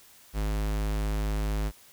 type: tone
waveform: square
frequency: 52.2 Hz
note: G#1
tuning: 10 cents sharp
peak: -27 dBFS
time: 0.33-1.72 s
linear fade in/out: 50 ms
effects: white hiss -55 dBFS RMS until 1.92 s